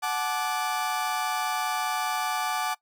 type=chord; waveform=35% pulse; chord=D major; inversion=first; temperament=equal with one note detuned; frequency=740 / 864.9 / 1174.7 Hz; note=F#5 / A5 / D6; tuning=0 / -30 / 0 cents; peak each=-29 dBFS; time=0.02-2.75 s; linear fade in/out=20 ms; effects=noise-tail reverb RT60 0.1 s tail -21 dB re dry